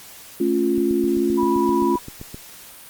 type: chord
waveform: sine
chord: A augmented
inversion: none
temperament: equal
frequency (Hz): 220 / 277.2 / 349.2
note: A3 / C#4 / E#4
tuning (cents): 0 / 0 / 0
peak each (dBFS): -24 / -22 / -19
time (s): 0.4-1.96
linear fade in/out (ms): 5
type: click train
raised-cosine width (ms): 3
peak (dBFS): -21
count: 13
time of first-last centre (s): 0.78-2.345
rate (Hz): 7.67
type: tone with vibrato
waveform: sine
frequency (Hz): 980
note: B5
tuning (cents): -14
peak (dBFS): -22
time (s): 1.37-1.99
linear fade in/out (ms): 20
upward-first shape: sine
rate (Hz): 19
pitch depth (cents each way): 13
effects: white hiss -42 dBFS RMS until 2.89 s + Opus 48 kbps